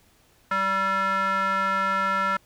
square tone with band-pass filter, 193.4 Hz, G3, 23 cents flat, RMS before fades -24 dBFS, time 0.51-2.37 s, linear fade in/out 5 ms, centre 1400 Hz, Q 3.9, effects pink hiss -60 dBFS RMS until 2.45 s

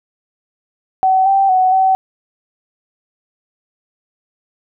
sine tone with pitch steps, 757 / 781 / 745 / 761 Hz, F#5 / G5 / F#5 / F#5, +39 / -7 / +12 / +48 cents, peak -9 dBFS, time 1.03-1.95 s, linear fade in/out 0 ms, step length 230 ms, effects none

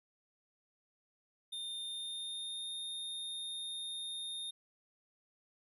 square tone with pitch glide, 3629 to 3665 Hz, A#7 to A#7, -47 to -30 cents, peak -40 dBFS, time 1.52-4.51 s, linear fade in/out 10 ms, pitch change +17 cents, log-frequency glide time 1.83-2.73 s, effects none

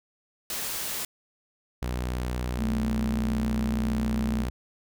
white noise, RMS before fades -32 dBFS, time 0.5-1.05 s, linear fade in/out 2 ms
sawtooth tone, 61.74 Hz, B1, in tune, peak -24 dBFS, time 1.82-4.5 s, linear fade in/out 5 ms
sine tone with vibrato, 220 Hz, A3, in tune, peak -26 dBFS, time 2.57-4.46 s, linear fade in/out 50 ms, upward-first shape sine, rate 20 Hz, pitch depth 42 cents each way
effects none

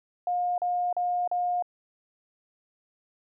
sine tone bursts, 713 Hz, F5, 36 cents sharp, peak -24 dBFS, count 4, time 0.27-1.624 s, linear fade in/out 2 ms, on 310 ms, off 38 ms, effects none

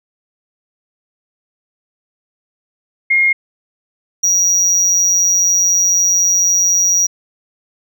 sine / triangle tone pair in turn, 2137 / 5758 Hz, C7 / F#8, +36 / -48 cents, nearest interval octave + perfect fourth, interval 1716 cents, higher second, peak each -9 dBFS, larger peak neither, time 3.1-3.33 / 4.23-7.07 s, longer second, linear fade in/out 10 ms, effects none

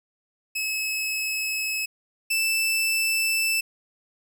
sawtooth tone pair in turn, 2581 / 2646 Hz, E7 / E7, -37 / +6 cents, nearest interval unison, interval 43 cents, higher second, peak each -22 / -18 dBFS, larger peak second, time 0.55-1.86 / 2.3-3.61 s, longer neither, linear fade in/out 10 ms, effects 10-bit

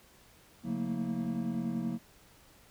triangle tone cluster, 139.4 / 181 / 222.1 / 232.6 / 320.3 Hz, C#3 / F#3 / A3 / A#3 / E4, +10 / -38 / +16 / -4 / -50 cents, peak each -40 / -35 / -38 / -32 / -40 dBFS, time 0.63-1.99 s, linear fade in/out 50 ms, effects pink hiss -60 dBFS RMS until 2.7 s

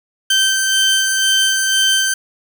25% pulse tone pair together, 1553 / 3104 Hz, G6 / G7, -17 / -18 cents, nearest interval octave, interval 1199 cents, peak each -12 dBFS, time 0.3-2.14 s, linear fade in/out 5 ms, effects 7-bit

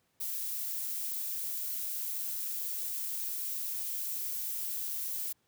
violet noise, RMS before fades -36 dBFS, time 0.2-5.33 s, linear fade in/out 10 ms, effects pink hiss -74 dBFS RMS until 5.47 s + high-pass 80 Hz 12 dB/octave

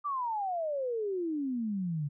sine exponential sweep, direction down, 1196 to 140 Hz, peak -30 dBFS, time 0.04-2.09 s, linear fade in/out 20 ms, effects none

